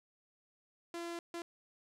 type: tone bursts at uneven times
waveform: sawtooth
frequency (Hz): 340.8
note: F4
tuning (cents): -42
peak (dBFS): -36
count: 2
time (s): 0.94-1.19 / 1.34-1.42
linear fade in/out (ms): 2
effects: low-pass 10000 Hz 12 dB/octave + 13-bit